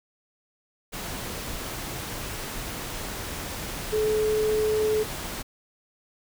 sine tone in noise, 430.2 Hz, A4, 39 cents flat, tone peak -21 dBFS, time 3.92-5.04 s, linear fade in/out 20 ms, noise pink, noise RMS -34 dBFS, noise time 0.92-5.43 s, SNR +10 dB, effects none

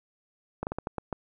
slowing click train, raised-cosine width 1 ms, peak -17 dBFS, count 7, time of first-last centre 0.63-1.127 s, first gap 39 ms, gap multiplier 1.3, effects none

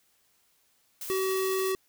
blue noise with tremolo, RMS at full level -37 dBFS, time 1.01-1.72 s, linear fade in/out 2 ms, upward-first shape triangle, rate 14 Hz, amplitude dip 25%
square tone, 380 Hz, F#4, 46 cents sharp, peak -27 dBFS, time 1.1-1.75 s, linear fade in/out 0 ms
effects white hiss -68 dBFS RMS until 1.88 s

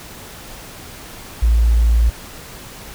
triangle tone, 57.1 Hz, A#1, 35 cents flat, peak -6 dBFS, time 1.42-2.1 s, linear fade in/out 10 ms, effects tanh soft clip ceiling -8 dBFS + pink hiss -36 dBFS RMS until 2.94 s

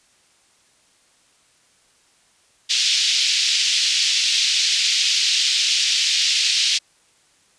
white band-pass noise, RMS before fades -19 dBFS, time 2.69-6.79 s, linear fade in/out 20 ms, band 2700 to 5300 Hz, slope 24 dB/octave, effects white hiss -58 dBFS RMS until 7.58 s + resampled to 22050 Hz

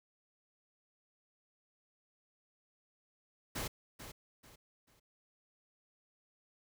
pink noise with echo, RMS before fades -39 dBFS, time 3.55-3.68 s, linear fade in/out 10 ms, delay 440 ms, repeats 3, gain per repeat -10 dB, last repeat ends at 5 s, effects none

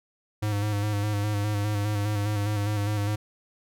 square tone with vibrato, 103.83 Hz, G#2, in tune, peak -25 dBFS, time 0.42-3.16 s, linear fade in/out 10 ms, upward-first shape square, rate 4.9 Hz, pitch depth 33 cents each way, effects none

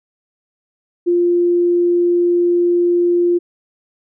sine tone, 349.2 Hz, F4, in tune, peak -11 dBFS, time 1.06-3.39 s, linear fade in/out 20 ms, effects none

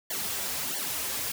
white noise with flanger, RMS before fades -32 dBFS, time 0.1-1.32 s, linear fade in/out 5 ms, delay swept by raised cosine 0.77 to 6.67 ms, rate 1.5 Hz, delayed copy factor -1, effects none

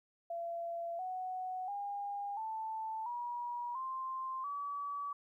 sine tone with pitch steps, 680 / 741.5 / 808.7 / 881.9 / 961.7 / 1048.7 / 1143.6 Hz, F5 / F#5 / G#5 / A5 / B5 / C6 / D6, -46 / +4 / -46 / +4 / -46 / +4 / -46 cents, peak -37 dBFS, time 0.3-5.13 s, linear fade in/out 5 ms, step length 690 ms, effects 13-bit

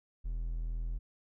triangle tone, 41.2 Hz, E1, in tune, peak -31 dBFS, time 0.24-0.99 s, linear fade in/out 20 ms, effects none

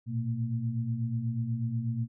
sine tone cluster, 112.4 / 120.6 / 228.6 Hz, A2 / B2 / A#3, +37 / -41 / -34 cents, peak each -36 / -30 / -35 dBFS, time 0.06-2.08 s, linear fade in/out 50 ms, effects none

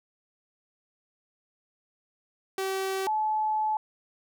sawtooth / sine tone pair in turn, 383.9 / 861.8 Hz, G4 / A5, -36 / -36 cents, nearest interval octave + major second, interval 1400 cents, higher second, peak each -24 / -24 dBFS, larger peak neither, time 2.58-3.07 / 3.07-3.77 s, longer second, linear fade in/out 2 ms, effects none

